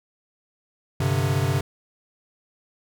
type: chord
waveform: square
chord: G suspended fourth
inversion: none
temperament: equal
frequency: 98 / 130.81 / 146.83 Hz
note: G2 / C3 / D3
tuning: 0 / 0 / 0 cents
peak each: -26 / -24 / -27 dBFS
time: 1-1.61 s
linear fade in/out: 5 ms
effects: none